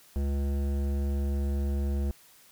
sine tone with hard clipping, 70 Hz, C#2, 18 cents sharp, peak -28 dBFS, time 0.16-2.11 s, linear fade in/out 0 ms, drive 14 dB, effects white hiss -57 dBFS RMS until 2.51 s

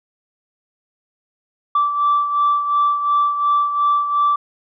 sine beating tone pair, 1164 / 1166.8 Hz, D6 / D6, -16 / -12 cents, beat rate 2.8 Hz, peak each -14 / -21 dBFS, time 1.75-4.36 s, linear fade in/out 5 ms, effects tanh soft clip ceiling -9 dBFS

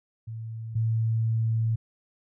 sine tone pair in turn, 112.6 / 112.6 Hz, A2 / A2, +40 / +40 cents, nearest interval unison, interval 0 cents, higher neither, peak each -33 / -22 dBFS, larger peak second, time 0.27-0.75 / 0.75-1.76 s, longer second, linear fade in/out 10 ms, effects none

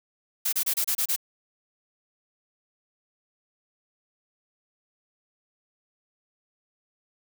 blue noise bursts, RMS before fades -25 dBFS, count 7, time 0.45-1.163 s, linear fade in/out 10 ms, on 77 ms, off 29 ms, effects none

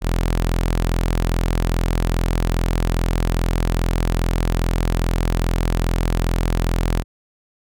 sawtooth tone, 42.43 Hz, F1, 49 cents flat, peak -13 dBFS, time 0.01-7.04 s, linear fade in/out 50 ms, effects none

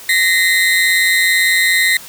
35% pulse tone pair together, 1864.7 / 2047 Hz, A#6 / C7, 0 / -38 cents, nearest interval major second, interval 162 cents, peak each -12 dBFS, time 0.09-1.97 s, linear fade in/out 2 ms, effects white hiss -35 dBFS RMS until 2.08 s

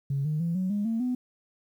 sine tone with pitch steps, 138.59 / 152.89 / 168.66 / 186.07 / 205.3 / 226.4 / 249.8 Hz, C#3 / D#3 / E3 / F#3 / G#3 / A3 / B3, 0 / -30 / +40 / +10 / -20 / +50 / +20 cents, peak -24 dBFS, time 0.1-1.15 s, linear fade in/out 5 ms, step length 150 ms, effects tanh soft clip ceiling -21 dBFS + 10-bit

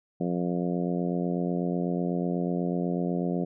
harmonic tone, 88.1 Hz, F2, 16 cents sharp, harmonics 2 / 3 / 4 / 5 / 6 / 7 / 8, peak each -28 / -32 / -34 / -36 / -38 / -39 / -40 dBFS, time 0.2-3.45 s, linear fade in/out 10 ms, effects none

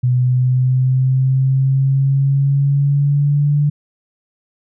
sine exponential sweep, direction up, 124.6 to 146.83 Hz, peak -11 dBFS, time 0.03-3.7 s, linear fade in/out 10 ms, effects none

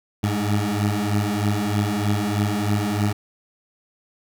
20% pulse beating tone pair, 101.9 / 105.1 Hz, G#2 / G#2, -32 / +21 cents, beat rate 3.2 Hz, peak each -18 dBFS, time 0.23-3.13 s, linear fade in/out 10 ms, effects none

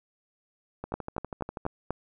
two click trains, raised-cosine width 1 ms, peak -21 / -15 dBFS, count 11 / 5, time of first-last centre 0.84-1.653 / 0.94-1.906 s, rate 12.3 / 4.14 Hz, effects none

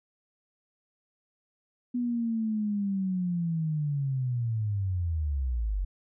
sine linear sweep, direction down, 246.9 to 44.43 Hz, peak -26 dBFS, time 1.94-5.85 s, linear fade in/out 10 ms, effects none

